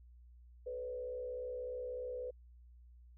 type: tone with frequency modulation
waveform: sine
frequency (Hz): 500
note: B4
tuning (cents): +21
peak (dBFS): -39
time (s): 0.66-2.31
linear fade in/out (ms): 10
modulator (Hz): 63.4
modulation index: 0.6
effects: added 60 Hz sine -56 dBFS peak until 3.17 s